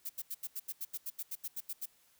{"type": "noise bursts", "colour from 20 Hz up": "violet", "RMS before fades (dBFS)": -39, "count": 15, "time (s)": [0.05, 1.859], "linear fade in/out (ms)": 10, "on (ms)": 45, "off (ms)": 81, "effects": ["white hiss -68 dBFS RMS until 2.19 s"]}